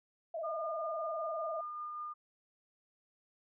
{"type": "tone with vibrato", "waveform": "sine", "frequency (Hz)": 648, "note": "E5", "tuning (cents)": -30, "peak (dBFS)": -36, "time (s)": [0.34, 1.61], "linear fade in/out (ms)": 5, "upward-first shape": "square", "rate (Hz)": 20, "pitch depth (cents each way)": 65}
{"type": "tone with tremolo", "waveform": "sine", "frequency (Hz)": 1212, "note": "D#6", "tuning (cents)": -46, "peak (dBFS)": -38, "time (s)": [0.43, 2.14], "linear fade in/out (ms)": 20, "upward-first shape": "triangle", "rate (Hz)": 5.2, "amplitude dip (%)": 25}
{"effects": []}